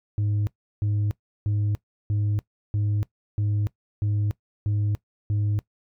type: tone bursts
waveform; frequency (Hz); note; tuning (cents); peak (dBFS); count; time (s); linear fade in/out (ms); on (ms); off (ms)
sine; 103.83; G#2; 0; -18; 9; 0.18-5.59; 0; 290; 350
effects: noise-tail reverb RT60 0.1 s tail -21 dB re dry + tanh soft clip ceiling -20 dBFS